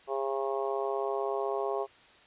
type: harmonic tone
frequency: 135.8 Hz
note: C#3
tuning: 35 cents flat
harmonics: 3 / 4 / 5 / 6 / 7 / 8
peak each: -32 / -37 / -35 / -39 / -42 / -39 dBFS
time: 0.07-1.87 s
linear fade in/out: 50 ms
effects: white hiss -57 dBFS RMS until 2.26 s + resampled to 8000 Hz